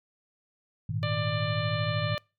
sine chord, Ab suspended second, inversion none, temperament just, 103.83 / 116.8 / 155.74 Hz, Ab2 / Bb2 / Eb3, 0 / +4 / +2 cents, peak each -32 dBFS, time 0.89-2.15 s, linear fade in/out 5 ms
harmonic tone, 593 Hz, D5, 17 cents sharp, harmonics 1 / 2 / 3 / 4 / 5 / 6 / 7, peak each -33 / -36 / -38 / -39 / -40 / -41 / -41 dBFS, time 1.03-2.18 s, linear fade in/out 0 ms
effects noise-tail reverb RT60 0.3 s tail -26 dB re dry + MP3 96 kbps

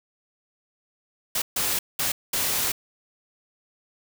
white noise bursts at uneven times, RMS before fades -25 dBFS, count 4, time 1.35-1.42 / 1.56-1.79 / 1.99-2.12 / 2.33-2.72 s, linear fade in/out 5 ms, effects none

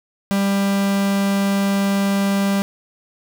45% pulse tone, 197.9 Hz, G3, 17 cents sharp, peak -16 dBFS, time 0.31-2.62 s, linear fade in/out 0 ms, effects none

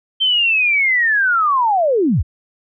sine linear sweep, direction down, 3136 to 45.78 Hz, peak -12 dBFS, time 0.2-2.23 s, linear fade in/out 20 ms, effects none

